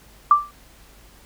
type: tone with exponential decay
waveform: sine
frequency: 1174.7 Hz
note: D6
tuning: in tune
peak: -6 dBFS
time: 0.31-0.51 s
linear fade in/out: 2 ms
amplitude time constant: 42 ms
effects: added 50 Hz sine -51 dBFS peak until 1.25 s + pink hiss -51 dBFS RMS until 1.25 s